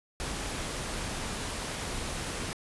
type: noise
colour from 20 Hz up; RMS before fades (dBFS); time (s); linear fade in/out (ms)
pink; -35; 0.2-2.53; 0
effects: resampled to 24000 Hz